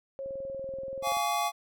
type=tone with pitch glide; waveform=sine; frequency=543 to 538.3 Hz; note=C#5 to C5; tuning=-36 to +49 cents; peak=-34 dBFS; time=0.19-1.12 s; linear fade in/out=0 ms; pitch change=-15 cents; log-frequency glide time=0.52-0.75 s
type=click train; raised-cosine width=2 ms; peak=-36 dBFS; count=20; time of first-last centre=0.26-1.169 s; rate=20.9 Hz
type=chord; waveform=square; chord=Db major; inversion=first; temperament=equal with one note detuned; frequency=698.5 / 830.6 / 1136.6 Hz; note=F5 / Ab5 / Db6; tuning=0 / 0 / +43 cents; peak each=-32 dBFS; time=1.02-1.52 s; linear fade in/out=50 ms
effects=none